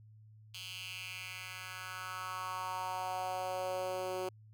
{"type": "tone with high-pass filter sweep", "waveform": "10% pulse", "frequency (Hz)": 185, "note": "F#3", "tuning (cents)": 0, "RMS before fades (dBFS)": -40, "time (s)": [0.54, 4.29], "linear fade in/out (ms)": 5, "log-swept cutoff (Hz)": [3300, 400], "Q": 3.3, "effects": ["added 108 Hz sine -55 dBFS peak until 4.53 s"]}